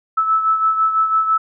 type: beating tone pair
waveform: sine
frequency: 1307 / 1313 Hz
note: E6 / E6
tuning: -15 / -7 cents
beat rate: 6 Hz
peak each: -14 / -22 dBFS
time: 0.17-1.38 s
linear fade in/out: 10 ms
effects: none